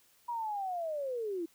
sine linear sweep, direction down, 969 to 319.6 Hz, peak -33 dBFS, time 0.28-1.46 s, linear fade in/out 10 ms, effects white hiss -66 dBFS RMS until 1.54 s

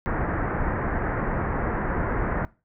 pink low-pass noise, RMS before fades -26 dBFS, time 0.06-2.45 s, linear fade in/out 0 ms, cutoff 1900 Hz, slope 48 dB/octave, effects noise-tail reverb RT60 0.3 s tail -21 dB re dry

